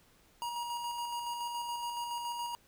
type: tone with tremolo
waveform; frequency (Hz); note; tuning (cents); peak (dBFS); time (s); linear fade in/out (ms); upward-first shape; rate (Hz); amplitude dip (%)
square; 951; A#5; +34; -35; 0.42-2.55; 0; square; 7.1; 30
effects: pink hiss -65 dBFS RMS until 2.67 s